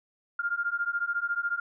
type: beating tone pair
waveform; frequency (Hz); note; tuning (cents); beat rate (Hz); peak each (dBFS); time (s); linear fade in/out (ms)
sine; 1396.9 / 1410.9; F6 / F6; 0 / +17; 14; -30; 0.39-1.6; 5
effects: none